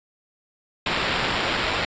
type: noise with sample-and-hold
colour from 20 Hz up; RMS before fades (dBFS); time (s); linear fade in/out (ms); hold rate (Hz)
white; -24; 0.86-1.85; 2; 6300
effects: resampled to 16000 Hz